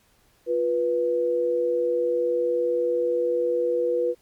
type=tone pair together; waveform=sine; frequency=350.4 / 490.2 Hz; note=F4 / B4; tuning=+6 / -13 cents; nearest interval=tritone; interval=581 cents; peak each=-27 / -21 dBFS; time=0.46-4.15 s; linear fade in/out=50 ms; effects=pink hiss -62 dBFS RMS until 4.21 s + MP3 96 kbps